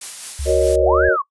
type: noise with tremolo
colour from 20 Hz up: blue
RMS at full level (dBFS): -27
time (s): 0.01-0.76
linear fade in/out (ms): 5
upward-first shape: sine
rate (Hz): 4.8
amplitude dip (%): 35
type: tone with vibrato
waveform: sine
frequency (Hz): 69.3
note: C#2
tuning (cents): 0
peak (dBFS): -22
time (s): 0.39-1.09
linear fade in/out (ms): 5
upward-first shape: sine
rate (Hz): 13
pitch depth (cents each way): 67
type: chord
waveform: sine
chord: D# minor seventh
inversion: first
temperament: equal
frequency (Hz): 370 / 466.2 / 554.4 / 622.3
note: F#4 / A#4 / C#5 / D#5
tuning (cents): 0 / 0 / 0 / 0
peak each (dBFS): -18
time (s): 0.45-1.17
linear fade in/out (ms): 50
type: linear two-way sweep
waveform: sine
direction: up then down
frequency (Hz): 440 to 1701 to 1060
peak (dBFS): -17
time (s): 0.82-1.22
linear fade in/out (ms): 10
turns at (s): 1.06
effects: noise-tail reverb RT60 0.1 s tail -19 dB re dry + resampled to 24000 Hz